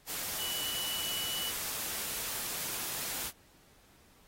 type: tone in noise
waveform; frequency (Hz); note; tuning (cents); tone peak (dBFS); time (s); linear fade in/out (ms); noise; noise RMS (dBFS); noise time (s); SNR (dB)
sine; 2956; F#7; -2; -36; 0.37-1.53; 50; white; -37; 0.06-3.32; -2
effects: pink hiss -63 dBFS RMS until 4.27 s + AAC 48 kbps